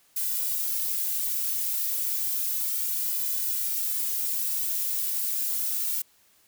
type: noise with flanger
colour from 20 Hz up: violet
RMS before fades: -28 dBFS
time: 0.16-6.02 s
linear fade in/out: 5 ms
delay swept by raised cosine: 2 to 2.74 ms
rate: 0.32 Hz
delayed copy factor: +0.9
effects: white hiss -62 dBFS RMS until 6.47 s